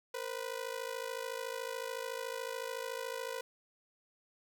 sawtooth ring-modulated tone, 493.9 Hz, B4, in tune, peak -31 dBFS, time 0.14-3.41 s, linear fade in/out 2 ms, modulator 26.9 Hz, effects none

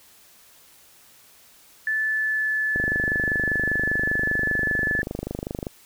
sine tone with pitch glide, 1746 to 1732.9 Hz, A6 to A6, -14 to -27 cents, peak -21 dBFS, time 1.87-5.02 s, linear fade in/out 2 ms, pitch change -13 cents, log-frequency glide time 1.97-2.51 s
click train, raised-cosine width 2 ms, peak -15 dBFS, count 74, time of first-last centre 2.76-5.668 s, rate 25.1 Hz
effects white hiss -53 dBFS RMS until 5.85 s

